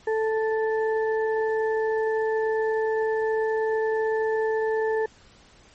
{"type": "harmonic tone", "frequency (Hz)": 440, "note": "A4", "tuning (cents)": 0, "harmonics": [1, 2, 4], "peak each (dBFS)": [-22, -31, -33], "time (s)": [0.07, 5.06], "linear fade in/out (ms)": 5, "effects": ["pink hiss -54 dBFS RMS until 5.74 s", "MP3 32 kbps"]}